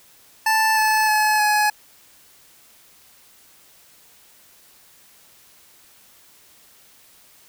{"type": "tone with pitch steps", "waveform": "25% pulse", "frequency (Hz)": [880, 867.4, 854.9, 842.7], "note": ["A5", "A5", "G#5", "G#5"], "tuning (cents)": [0, -25, 50, 25], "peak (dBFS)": -12, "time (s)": [0.46, 1.7], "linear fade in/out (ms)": 5, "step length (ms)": 310, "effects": ["white hiss -52 dBFS RMS until 7.48 s"]}